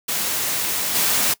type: noise with level steps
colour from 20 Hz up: white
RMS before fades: -23 / -19 dBFS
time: 0.08-1.34 s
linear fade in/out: 10 ms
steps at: 0.94 s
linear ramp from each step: 20 ms
effects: noise-tail reverb RT60 0.1 s tail -20 dB re dry + high-pass 100 Hz 12 dB/octave